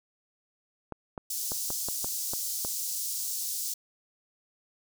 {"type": "clicks", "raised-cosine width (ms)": 1, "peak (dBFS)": -22, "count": 8, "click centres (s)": [0.923, 1.178, 1.519, 1.704, 1.886, 2.045, 2.335, 2.649]}
{"type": "high-pass noise", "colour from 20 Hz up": "pink", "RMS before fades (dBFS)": -33, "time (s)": [1.3, 3.74], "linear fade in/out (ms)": 5, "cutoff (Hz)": 5400, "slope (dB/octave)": 24}
{"effects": []}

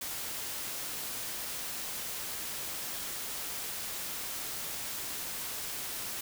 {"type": "noise", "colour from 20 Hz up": "white", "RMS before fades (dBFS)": -38, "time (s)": [0.01, 6.21], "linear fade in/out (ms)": 5, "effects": []}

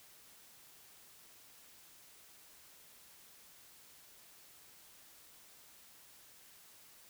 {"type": "silence", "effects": ["white hiss -60 dBFS RMS until 7.09 s"]}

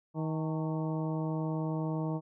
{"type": "harmonic tone with a mistuned harmonic", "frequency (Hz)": 158.1, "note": "D#3", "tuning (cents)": 28, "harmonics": [1, 2, 3, 4, 5, 6, 7], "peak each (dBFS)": [-32, -36, -42, -42, -48, -44, -49], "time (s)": [0.14, 2.21], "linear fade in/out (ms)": 50, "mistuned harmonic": 6, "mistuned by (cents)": -77, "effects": []}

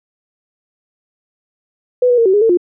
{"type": "tone with pitch steps", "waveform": "sine", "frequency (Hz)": [497.2, 487.7, 461.1, 378.7, 413.6, 451.7, 353.3], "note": ["B4", "B4", "A#4", "F#4", "G#4", "A4", "F4"], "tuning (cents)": [12, -22, -19, 40, -7, 45, 20], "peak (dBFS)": -8, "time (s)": [2.02, 2.573], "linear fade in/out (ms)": 5, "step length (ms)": 79, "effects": []}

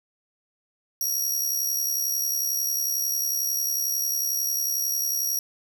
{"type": "tone with amplitude modulation", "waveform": "20% pulse", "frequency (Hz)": 5680, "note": "F8", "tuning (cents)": 28, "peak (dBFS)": -16, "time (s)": [1.01, 5.39], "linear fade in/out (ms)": 2, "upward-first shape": "sine", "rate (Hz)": 71.1, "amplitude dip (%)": 55, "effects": []}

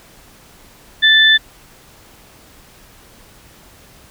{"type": "tone pair together", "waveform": "sine", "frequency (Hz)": [1760, 3520], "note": ["A6", "A7"], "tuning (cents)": [0, 0], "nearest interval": "octave", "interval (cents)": 1200, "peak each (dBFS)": -10, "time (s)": [1.02, 1.38], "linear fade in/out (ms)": 20, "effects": ["pink hiss -45 dBFS RMS until 4.1 s"]}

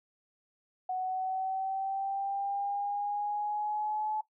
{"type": "linear sweep", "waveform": "sine", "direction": "up", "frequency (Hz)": [740, 861], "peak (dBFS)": -30, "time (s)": [0.89, 4.21], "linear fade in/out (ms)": 5, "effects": ["noise-tail reverb RT60 0.1 s tail -17 dB re dry"]}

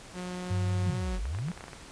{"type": "tone with pitch glide", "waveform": "sawtooth", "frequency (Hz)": [180.6, 184.18], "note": ["F#3", "F#3"], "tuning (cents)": [-42, -8], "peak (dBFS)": -31, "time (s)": [0.13, 1.2], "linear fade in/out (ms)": 50, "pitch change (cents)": 34, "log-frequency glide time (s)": [0.91, 1.01]}
{"type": "tone", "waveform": "sine", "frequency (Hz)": 97.3, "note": "G2", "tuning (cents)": -12, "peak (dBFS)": -26, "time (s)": [0.5, 0.91], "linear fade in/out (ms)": 10}
{"type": "exponential two-way sweep", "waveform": "sine", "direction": "down then up", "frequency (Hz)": [192.2, 43.65, 192.2], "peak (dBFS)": -30, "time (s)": [0.86, 1.52], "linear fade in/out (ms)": 10, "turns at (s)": 1.18}
{"type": "clicks", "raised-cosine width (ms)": 0.5, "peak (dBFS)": -27, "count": 10, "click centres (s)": [1.255, 1.349, 1.387, 1.485, 1.517, 1.576, 1.608, 1.64, 1.682, 1.732]}
{"effects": ["pink hiss -48 dBFS RMS until 1.91 s", "resampled to 22050 Hz"]}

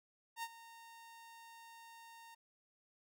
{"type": "tone with ADSR envelope", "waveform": "sawtooth", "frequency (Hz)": 920, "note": "A#5", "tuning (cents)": -23, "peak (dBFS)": -35, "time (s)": [0.36, 2.35], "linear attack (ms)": 69, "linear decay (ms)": 48, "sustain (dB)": -16, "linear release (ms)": 10, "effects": []}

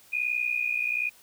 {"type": "tone pair together", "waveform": "sine", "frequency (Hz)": [2428, 2489], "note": ["D#7", "D#7"], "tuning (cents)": [-43, 0], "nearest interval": "unison", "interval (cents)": 43, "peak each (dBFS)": [-28, -28], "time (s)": [0.12, 1.1], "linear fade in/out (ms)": 20, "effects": ["white hiss -56 dBFS RMS until 1.22 s"]}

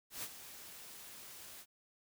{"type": "noise with ADSR envelope", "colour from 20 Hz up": "white", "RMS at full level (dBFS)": -41, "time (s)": [0.1, 1.66], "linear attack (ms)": 130, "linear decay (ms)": 50, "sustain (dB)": -11, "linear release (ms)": 56, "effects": []}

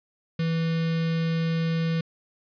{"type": "tone with notch filter", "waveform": "square", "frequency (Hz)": 164.1, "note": "E3", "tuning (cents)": -8, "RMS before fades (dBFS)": -25, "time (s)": [0.39, 2.01], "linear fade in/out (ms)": 5, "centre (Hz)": 840, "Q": 0.96, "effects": ["resampled to 11025 Hz", "10-bit"]}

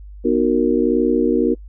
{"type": "chord", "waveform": "sine", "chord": "B major seventh", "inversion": "none", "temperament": "just", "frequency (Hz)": [246.9, 308.7, 370.4, 463], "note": ["B3", "D#4", "F#4", "A#4"], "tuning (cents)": [0, -14, 2, -12], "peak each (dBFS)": -19, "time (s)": [0.24, 1.55], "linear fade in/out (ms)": 20, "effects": ["noise-tail reverb RT60 0.1 s tail -26 dB re dry", "added 50 Hz sine -34 dBFS peak until 1.68 s"]}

